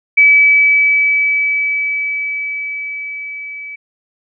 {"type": "tone with level ramp", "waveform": "sine", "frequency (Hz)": 2293, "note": "D7", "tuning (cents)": -42, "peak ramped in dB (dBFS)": [-4, -26], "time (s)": [0.17, 3.76], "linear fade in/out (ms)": 10, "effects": []}